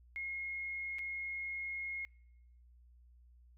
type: tone with dropouts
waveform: sine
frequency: 2155 Hz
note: C#7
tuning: 49 cents flat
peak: -38 dBFS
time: 0.16-2.05 s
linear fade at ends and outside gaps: 0 ms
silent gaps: 0.985-0.991 s
effects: noise-tail reverb RT60 0.9 s tail -26 dB re dry + added 60 Hz sine -59 dBFS peak until 3.57 s